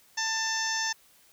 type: harmonic tone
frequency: 890 Hz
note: A5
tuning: 20 cents sharp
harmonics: 1 / 2 / 3 / 4 / 5 / 6 / 7 / 8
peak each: -35 / -31 / -42 / -40 / -42 / -33 / -34 / -45 dBFS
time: 0.17-0.93 s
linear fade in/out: 10 ms
effects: white hiss -60 dBFS RMS until 1.32 s